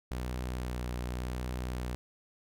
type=tone with vibrato; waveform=sawtooth; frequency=61.74 Hz; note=B1; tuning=in tune; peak=-30 dBFS; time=0.11-1.95 s; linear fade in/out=0 ms; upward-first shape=triangle; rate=0.9 Hz; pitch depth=21 cents each way; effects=none